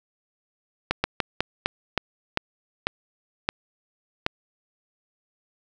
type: slowing click train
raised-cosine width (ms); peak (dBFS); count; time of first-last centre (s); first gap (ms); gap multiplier
0.3; -5; 10; 0.91-4.264; 130; 1.25
effects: none